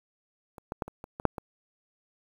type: clicks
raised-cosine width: 1 ms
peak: -30 / -19 / -15 / -26 / -26 / -23 / -6 / -21 dBFS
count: 8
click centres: 0.582 / 0.721 / 0.822 / 0.88 / 1.041 / 1.199 / 1.253 / 1.382 s
effects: 8-bit